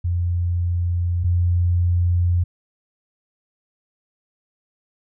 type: tone pair in turn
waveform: sine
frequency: 87.31 / 87.8 Hz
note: F2 / F2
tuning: 0 / +10 cents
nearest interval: unison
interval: 10 cents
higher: second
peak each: -18 / -15 dBFS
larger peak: second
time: 0.04-1.24 / 1.24-2.44 s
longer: neither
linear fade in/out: 10 ms
effects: none